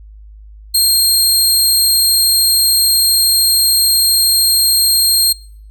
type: tone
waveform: 20% pulse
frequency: 4211 Hz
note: C8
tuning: 10 cents sharp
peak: -3 dBFS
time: 0.74-5.33 s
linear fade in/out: 10 ms
effects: noise-tail reverb RT60 0.6 s tail -24 dB re dry + added 52 Hz sine -34 dBFS peak until 5.7 s